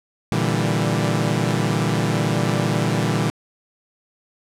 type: chord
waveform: sawtooth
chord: E half-diminished seventh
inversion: second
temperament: equal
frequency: 116.54 / 146.83 / 164.81 / 196 Hz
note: Bb2 / D3 / E3 / G3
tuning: 0 / 0 / 0 / 0 cents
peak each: -19 / -20 / -20 / -21 dBFS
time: 0.32-3.3 s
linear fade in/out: 0 ms
effects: low-pass 10000 Hz 12 dB/octave